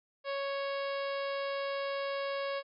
harmonic tone with a mistuned harmonic, 554.4 Hz, C#5, in tune, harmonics 1 / 2 / 3 / 4 / 5 / 6 / 7 / 8 / 9, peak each -34 / -40 / -44 / -46 / -48 / -50 / -51 / -52 / -53 dBFS, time 0.24-2.63 s, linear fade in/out 50 ms, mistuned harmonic 6, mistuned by -22 cents, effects none

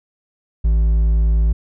triangle tone with hard clipping, 55 Hz, A1, in tune, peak -13 dBFS, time 0.64-1.53 s, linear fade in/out 10 ms, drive 7 dB, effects none

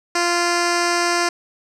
10% pulse tone with low-pass filter, 347 Hz, F4, 11 cents flat, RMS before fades -19 dBFS, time 0.15-1.29 s, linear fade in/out 5 ms, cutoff 6800 Hz, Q 2.2, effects none

